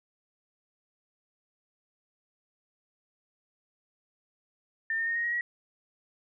sine tone with pitch steps, 1802 / 1824 / 1846.3 / 1868.8 / 1891.6 / 1914.7 Hz, A6 / A#6 / A#6 / A#6 / A#6 / A#6, +41 / -38 / -17 / +4 / +25 / +46 cents, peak -27 dBFS, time 4.9-5.41 s, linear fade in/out 2 ms, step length 85 ms, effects none

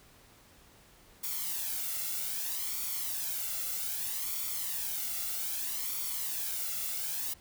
blue noise with flanger, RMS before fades -35 dBFS, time 1.23-7.34 s, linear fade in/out 10 ms, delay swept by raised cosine 0.88 to 1.47 ms, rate 0.63 Hz, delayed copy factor +0.65, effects pink hiss -59 dBFS RMS until 7.4 s

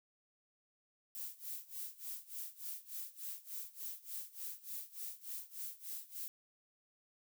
violet noise with tremolo, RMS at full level -43 dBFS, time 1.15-6.28 s, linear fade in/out 0 ms, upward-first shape sine, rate 3.4 Hz, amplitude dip 90%, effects none

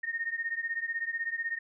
sine beating tone pair, 1838 / 1854 Hz, A#6 / A#6, -25 / -10 cents, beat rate 16 Hz, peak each -33 / -35 dBFS, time 0.03-1.59 s, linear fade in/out 10 ms, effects none

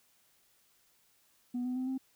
sine tone with pitch steps, 245.7 / 251.3 / 257 / 262.9 Hz, B3 / B3 / C4 / C4, -9 / +30 / -31 / +8 cents, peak -30 dBFS, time 1.54-1.98 s, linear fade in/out 10 ms, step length 110 ms, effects tanh soft clip ceiling -30 dBFS + white hiss -69 dBFS RMS until 2.15 s

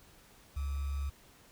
sine tone with sample-and-hold, 70 Hz, C#2, 18 cents sharp, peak -32 dBFS, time 0.56-1.1 s, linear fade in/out 10 ms, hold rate 1225 Hz, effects pink hiss -60 dBFS RMS until 1.51 s

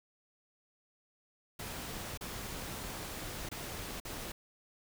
pink noise with dropouts, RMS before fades -42 dBFS, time 1.59-4.32 s, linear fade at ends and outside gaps 5 ms, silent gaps 2.175-2.209 / 3.49-3.514 / 4.001-4.05 s, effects none

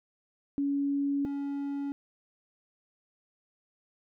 sine / triangle tone pair in turn, 281.4 / 281.4 Hz, C#4 / C#4, +26 / +26 cents, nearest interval unison, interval 0 cents, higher neither, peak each -26 / -29 dBFS, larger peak first, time 0.58-1.25 / 1.25-1.92 s, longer neither, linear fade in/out 0 ms, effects none

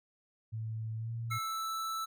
sine tone with pitch glide, 110.9 to 115.28 Hz, A2 to A#2, +14 to -19 cents, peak -35 dBFS, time 0.52-1.39 s, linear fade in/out 20 ms, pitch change +67 cents, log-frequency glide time 0.96-1.12 s
square tone, 1318.5 Hz, E6, in tune, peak -35 dBFS, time 1.3-2.06 s, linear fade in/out 20 ms
sine tone with exponential decay, 2154 Hz, C7, 50 cents sharp, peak -37 dBFS, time 1.31-1.68 s, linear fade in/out 5 ms, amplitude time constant 80 ms
effects none

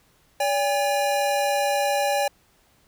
square tone pair together, 572 / 808.9 Hz, D5 / G#5, -46 / -46 cents, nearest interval tritone, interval 600 cents, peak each -24 dBFS, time 0.4-2.28 s, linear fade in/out 5 ms, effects pink hiss -61 dBFS RMS until 2.87 s

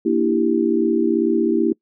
sine chord, E half-diminished seventh, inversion second, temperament equal, 233.1 / 293.7 / 329.6 / 392 Hz, Bb3 / D4 / E4 / G4, 0 / 0 / 0 / 0 cents, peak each -21 / -24 / -18 / -21 dBFS, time 0.05-1.73 s, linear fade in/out 10 ms, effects noise-tail reverb RT60 0.1 s tail -24 dB re dry

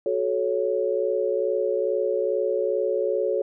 sine chord, F# minor, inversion none, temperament equal with one note detuned, 370 / 432.4 / 554.4 Hz, F#4 / A4 / C#5, 0 / -30 / 0 cents, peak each -27 / -25 / -25 dBFS, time 0.06-3.42 s, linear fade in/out 2 ms, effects none

